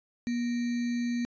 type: tone with sample-and-hold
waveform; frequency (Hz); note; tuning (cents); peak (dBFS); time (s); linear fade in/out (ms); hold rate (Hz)
sine; 240; B3; -49; -27; 0.27-1.25; 0; 2100
effects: resampled to 16000 Hz